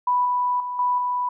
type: tone with level steps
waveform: sine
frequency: 987.8 Hz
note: B5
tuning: in tune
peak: -17 / -19 / -26 / -18 / -21 dBFS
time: 0.07-1.29 s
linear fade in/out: 5 ms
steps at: 0.25 / 0.6 / 0.79 / 0.98 s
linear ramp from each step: 2 ms
effects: none